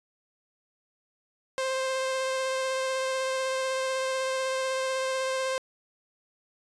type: tone with vibrato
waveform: sawtooth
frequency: 525 Hz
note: C5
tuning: 6 cents sharp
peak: -23 dBFS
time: 1.58-5.58 s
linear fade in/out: 0 ms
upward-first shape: sine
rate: 16 Hz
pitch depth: 11 cents each way
effects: resampled to 22050 Hz